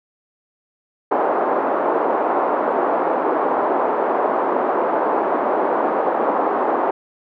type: band-pass noise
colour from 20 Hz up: white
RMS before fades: -19 dBFS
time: 1.11-6.91 s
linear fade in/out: 5 ms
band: 300 to 1000 Hz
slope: 24 dB/octave
effects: none